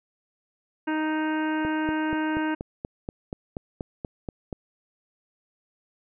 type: harmonic tone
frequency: 311.1 Hz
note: D#4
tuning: in tune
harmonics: 1 / 2 / 3 / 4 / 5 / 6 / 7 / 8 / 9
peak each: -25 / -37 / -32 / -43 / -33 / -42 / -45 / -46 / -44 dBFS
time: 0.87-2.55 s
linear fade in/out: 10 ms
type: click train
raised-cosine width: 2 ms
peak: -18 dBFS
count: 13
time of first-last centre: 1.65-4.528 s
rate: 4.17 Hz
effects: none